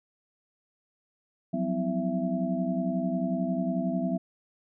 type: tone cluster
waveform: sine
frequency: 177.5 / 188.6 / 253.9 / 324.5 / 667 Hz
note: F3 / F#3 / B3 / E4 / E5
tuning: +28 / +33 / +48 / -27 / +20 cents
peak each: -33 / -31 / -30 / -38 / -33 dBFS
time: 1.53-4.18 s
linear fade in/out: 10 ms
effects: none